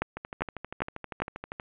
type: two click trains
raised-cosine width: 0.5 ms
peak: -21 / -12 dBFS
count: 19 / 4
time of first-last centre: 0.17-1.599 / 0.02-1.22 s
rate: 12.6 / 2.5 Hz
effects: resampled to 8000 Hz + 8-bit